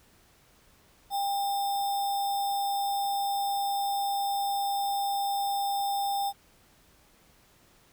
sine tone with sample-and-hold, 799 Hz, G5, 33 cents sharp, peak -26 dBFS, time 1.1-6.33 s, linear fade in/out 50 ms, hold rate 4410 Hz, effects pink hiss -61 dBFS RMS until 7.92 s

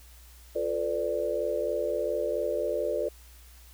sine chord, B half-diminished seventh, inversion second, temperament equal with one note detuned, 349.2 / 440 / 504.3 / 587.3 Hz, F4 / A4 / B4 / D5, 0 / 0 / +36 / 0 cents, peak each -35 / -32 / -32 / -30 dBFS, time 0.55-3.09 s, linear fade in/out 10 ms, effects added 60 Hz sine -50 dBFS peak until 3.73 s + white hiss -56 dBFS RMS until 3.73 s

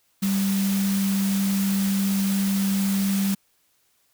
sine tone in noise, 196 Hz, G3, in tune, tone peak -20 dBFS, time 0.22-3.35 s, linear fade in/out 10 ms, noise white, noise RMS -32 dBFS, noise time 0.22-3.35 s, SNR +9 dB, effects white hiss -66 dBFS RMS until 4.13 s

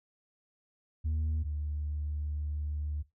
sine tone pair in turn, 78 / 74.46 Hz, D#2 / D2, +5 / +24 cents, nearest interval minor second, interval 81 cents, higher first, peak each -26 / -31 dBFS, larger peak first, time 1.04-1.44 / 1.44-3.03 s, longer second, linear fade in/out 20 ms, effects noise-tail reverb RT60 0.2 s tail -18 dB re dry + tanh soft clip ceiling -27 dBFS

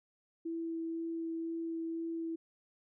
sine tone with vibrato, 329.6 Hz, E4, in tune, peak -35 dBFS, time 0.45-2.36 s, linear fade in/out 10 ms, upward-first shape sine, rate 2 Hz, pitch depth 8 cents each way, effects none

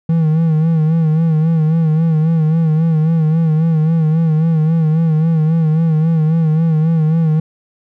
triangle tone with vibrato, 160 Hz, D#3, 49 cents sharp, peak -8 dBFS, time 0.09-7.4 s, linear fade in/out 5 ms, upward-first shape sine, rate 3.7 Hz, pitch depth 64 cents each way, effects none

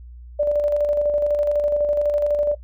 sine tone with tremolo, 587.3 Hz, D5, in tune, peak -15 dBFS, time 0.39-2.55 s, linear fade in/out 10 ms, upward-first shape square, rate 12 Hz, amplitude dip 35%, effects noise-tail reverb RT60 0.1 s tail -18 dB re dry + added 60 Hz sine -37 dBFS peak until 2.63 s

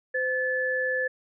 sine tone pair together, 513.4 / 1733 Hz, C5 / A6, -33 / -27 cents, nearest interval octave + major sixth, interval 2106 cents, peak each -28 / -26 dBFS, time 0.14-1.08 s, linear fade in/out 10 ms, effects none

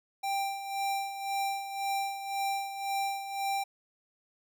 square tone with tremolo, 788 Hz, G5, 9 cents sharp, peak -29 dBFS, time 0.23-3.64 s, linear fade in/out 10 ms, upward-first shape sine, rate 1.9 Hz, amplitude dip 65%, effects none

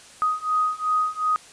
sine beating tone pair, 1249 / 1251.7 Hz, D#6 / D#6, +6 / +10 cents, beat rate 2.7 Hz, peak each -24 / -23 dBFS, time 0.22-1.36 s, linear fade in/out 0 ms, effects white hiss -47 dBFS RMS until 1.52 s + resampled to 22050 Hz

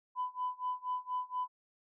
sine tone with tremolo, 1001 Hz, B5, 23 cents sharp, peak -30 dBFS, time 0.15-1.48 s, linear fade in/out 50 ms, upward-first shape sine, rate 4.2 Hz, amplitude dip 95%, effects tanh soft clip ceiling -27 dBFS

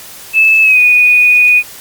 sine tone with pitch glide, 2617 to 2472 Hz, E7 to D#7, -13 to -12 cents, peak -4 dBFS, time 0.33-1.63 s, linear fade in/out 50 ms, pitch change -99 cents, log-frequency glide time 0.62-0.8 s, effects white hiss -32 dBFS RMS until 1.8 s + Opus 48 kbps

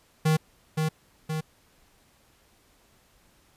square tone with echo, 156.7 Hz, D#3, 13 cents sharp, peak -20 dBFS, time 0.25-0.37 s, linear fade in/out 10 ms, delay 520 ms, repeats 2, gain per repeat -4 dB, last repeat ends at 1.41 s, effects pink hiss -62 dBFS RMS until 3.56 s + resampled to 32000 Hz

